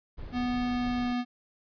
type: noise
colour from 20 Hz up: brown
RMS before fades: -41 dBFS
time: 0.17-1.14 s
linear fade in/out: 20 ms
type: tone with pitch glide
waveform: square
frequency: 246.4 to 245 Hz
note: B3 to B3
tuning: -4 to -14 cents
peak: -28 dBFS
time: 0.32-1.25 s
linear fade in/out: 50 ms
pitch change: -10 cents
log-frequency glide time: 0.6-1.08 s
effects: resampled to 11025 Hz